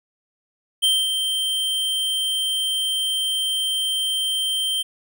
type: tone with ADSR envelope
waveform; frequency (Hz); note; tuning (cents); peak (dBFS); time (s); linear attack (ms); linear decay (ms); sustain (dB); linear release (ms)
square; 3136; G7; 0; -15; 0.82-4.83; 20; 230; -6; 16
effects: none